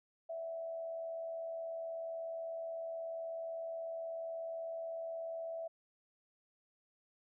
sine tone with frequency modulation, 659.3 Hz, E5, in tune, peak -39 dBFS, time 0.29-5.68 s, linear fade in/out 10 ms, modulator 83.7 Hz, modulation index 0.27, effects none

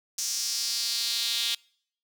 sawtooth tone with high-pass filter sweep, 233.1 Hz, A#3, in tune, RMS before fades -29 dBFS, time 0.18-1.55 s, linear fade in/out 5 ms, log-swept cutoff 6000 to 3500 Hz, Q 3.6, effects noise-tail reverb RT60 0.6 s tail -26 dB re dry

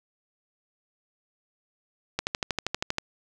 click train, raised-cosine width 0.2 ms, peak -9 dBFS, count 11, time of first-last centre 2.19-2.984 s, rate 12.6 Hz, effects none

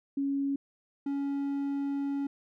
sine / triangle tone pair in turn, 277.6 / 279.9 Hz, C#4 / C#4, +3 / +17 cents, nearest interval unison, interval 14 cents, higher second, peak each -27 dBFS, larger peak neither, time 0.17-0.56 / 1.06-2.27 s, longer second, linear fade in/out 5 ms, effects none

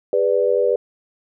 sine chord, G# diminished, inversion none, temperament equal with one note detuned, 405.6 / 493.9 / 587.3 Hz, G#4 / B4 / D5, -41 / 0 / 0 cents, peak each -20 / -17 / -21 dBFS, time 0.13-0.76 s, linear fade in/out 2 ms, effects none

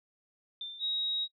sine tone with exponential decay, 3575 Hz, A7, 27 cents sharp, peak -35 dBFS, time 0.61-1.26 s, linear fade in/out 2 ms, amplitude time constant 140 ms
sine tone, 3800 Hz, A#7, 33 cents sharp, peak -30 dBFS, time 0.79-1.28 s, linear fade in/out 50 ms
effects noise-tail reverb RT60 0.1 s tail -19 dB re dry

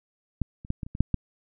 clicks, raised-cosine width 5 ms, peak -13 / -30 / -13 / -20 / -27 / -23 / -6 / -11 dBFS, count 8, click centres 0.417 / 0.649 / 0.704 / 0.832 / 0.865 / 0.951 / 1.006 / 1.143 s, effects none

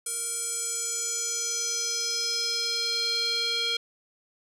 square tone with band-pass filter sweep, 465.2 Hz, A#4, 4 cents flat, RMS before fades -29 dBFS, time 0.06-3.77 s, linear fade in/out 5 ms, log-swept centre 9100 to 3600 Hz, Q 4.6, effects none

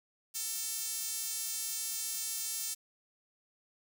sawtooth tone with high-pass filter, 447.8 Hz, A4, 30 cents sharp, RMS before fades -37 dBFS, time 0.34-2.75 s, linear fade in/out 20 ms, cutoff 7100 Hz, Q 1.1, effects none

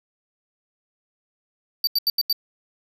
square tone bursts, 4625 Hz, D8, 27 cents flat, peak -18 dBFS, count 5, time 1.84-2.328 s, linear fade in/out 2 ms, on 32 ms, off 82 ms, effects none

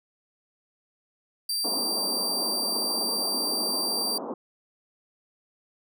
sawtooth tone, 4699 Hz, D8, in tune, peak -23 dBFS, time 1.49-4.18 s, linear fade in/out 5 ms
pink band-pass noise, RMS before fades -35 dBFS, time 1.64-4.34 s, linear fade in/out 5 ms, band 210 to 1100 Hz, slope 48 dB/octave
effects none

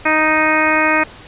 harmonic tone, 311.1 Hz, D#4, in tune, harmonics 1 / 2 / 3 / 4 / 5 / 6 / 7 / 8, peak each -20 / -20 / -20 / -20 / -20 / -20 / -20 / -20 dBFS, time 0.05-1.04 s, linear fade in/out 10 ms, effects pink hiss -38 dBFS RMS until 1.27 s + resampled to 8000 Hz

